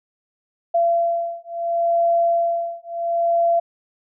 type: beating tone pair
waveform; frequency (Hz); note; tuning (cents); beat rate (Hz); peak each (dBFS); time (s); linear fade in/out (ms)
sine; 680 / 680.72; F5 / F5; -46 / -45; 0.72; -20; 0.74-3.6; 10
effects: none